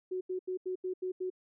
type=tone bursts; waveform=sine; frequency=369.4 Hz; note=F#4; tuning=3 cents flat; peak=-32 dBFS; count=7; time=0.11-1.302 s; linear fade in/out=10 ms; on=100 ms; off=82 ms; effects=none

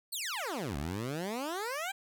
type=exponential two-way sweep; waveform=15% pulse; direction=down then up; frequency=4624 to 67.2 to 809 Hz; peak=-28 dBFS; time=0.12-1.92 s; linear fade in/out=10 ms; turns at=0.77 s; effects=none

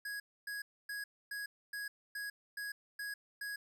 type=tone bursts; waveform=square; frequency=1661.2 Hz; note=G#6; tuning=in tune; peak=-40 dBFS; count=9; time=0.05-3.56 s; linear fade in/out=5 ms; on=150 ms; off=270 ms; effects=none

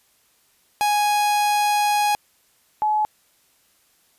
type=tone pair in turn; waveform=45% pulse / sine; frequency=830.6 / 852.5 Hz; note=G#5 / G#5; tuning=0 / +45 cents; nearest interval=unison; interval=45 cents; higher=second; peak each=-17 dBFS; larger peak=neither; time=0.81-2.15 / 2.82-3.05 s; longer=first; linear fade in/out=0 ms; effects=white hiss -61 dBFS RMS until 4.18 s + resampled to 32000 Hz

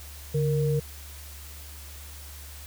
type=tone pair together; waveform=sine; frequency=144.23 / 465.5 Hz; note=D3 / A#4; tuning=-31 / -2 cents; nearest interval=octave + minor sixth; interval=2029 cents; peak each=-23 / -27 dBFS; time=0.34-0.8 s; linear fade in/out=10 ms; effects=added 72 Hz sine -42 dBFS peak until 2.66 s + white hiss -46 dBFS RMS until 2.66 s

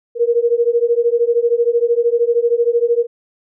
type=beating tone pair; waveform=sine; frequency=465.8 / 478.8 Hz; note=A#4 / A#4; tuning=-1 / +46 cents; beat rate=13 Hz; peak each=-15 dBFS; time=0.15-3.07 s; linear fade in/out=50 ms; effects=none

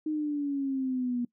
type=exponential sweep; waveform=sine; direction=down; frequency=311.1 to 239.8 Hz; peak=-27 dBFS; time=0.06-1.25 s; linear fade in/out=5 ms; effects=noise-tail reverb RT60 0.1 s tail -21 dB re dry

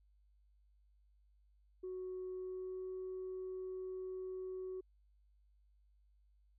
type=tone with pitch glide; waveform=sine; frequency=370 to 373 Hz; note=F#4 to F#4; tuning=0 to +14 cents; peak=-40 dBFS; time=1.83-4.81 s; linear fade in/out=10 ms; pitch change=+14 cents; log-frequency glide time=2.32-2.91 s; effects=tanh soft clip ceiling -38 dBFS + added 50 Hz sine -67 dBFS peak until 6.58 s

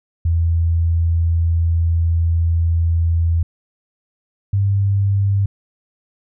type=tone pair in turn; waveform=sine; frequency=83.4 / 99.18 Hz; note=E2 / G2; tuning=+21 / +21 cents; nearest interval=minor third; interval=300 cents; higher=second; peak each=-13 dBFS; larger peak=neither; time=0.25-3.43 / 4.53-5.46 s; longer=first; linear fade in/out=5 ms; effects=none

